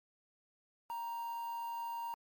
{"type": "tone with quantisation", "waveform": "triangle", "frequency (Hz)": 932.3, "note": "A#5", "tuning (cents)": 0, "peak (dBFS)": -36, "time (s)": [0.9, 2.14], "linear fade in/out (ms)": 0, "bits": 9, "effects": ["MP3 64 kbps"]}